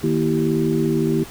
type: harmonic tone with a mistuned harmonic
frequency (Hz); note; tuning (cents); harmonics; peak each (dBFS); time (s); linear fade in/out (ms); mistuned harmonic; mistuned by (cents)
77.78; D#2; 0; 2 / 3 / 4 / 5; -22 / -22 / -22 / -22; 0.03-1.24; 10; 4; +89
effects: pink hiss -39 dBFS RMS until 1.3 s